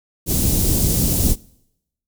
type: band-stop noise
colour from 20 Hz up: pink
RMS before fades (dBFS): -17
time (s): 0.26-1.36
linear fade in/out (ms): 50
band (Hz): 290 to 7500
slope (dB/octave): 12
effects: noise-tail reverb RT60 0.8 s tail -23 dB re dry